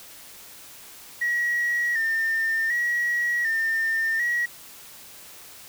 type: tone with vibrato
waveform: sine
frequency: 1858 Hz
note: A#6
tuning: 6 cents flat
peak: -20 dBFS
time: 1.21-4.46 s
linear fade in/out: 10 ms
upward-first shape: square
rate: 0.67 Hz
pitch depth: 50 cents each way
effects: tanh soft clip ceiling -18 dBFS + white hiss -45 dBFS RMS until 5.68 s